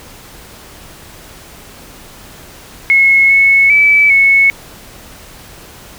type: tone with pitch steps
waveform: sine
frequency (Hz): 2179 / 2199 / 2303 / 2202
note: C#7 / C#7 / D7 / C#7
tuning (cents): -30 / -14 / -34 / -12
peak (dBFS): -5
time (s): 2.9-4.5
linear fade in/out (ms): 0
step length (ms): 400
effects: pink hiss -36 dBFS RMS until 5.98 s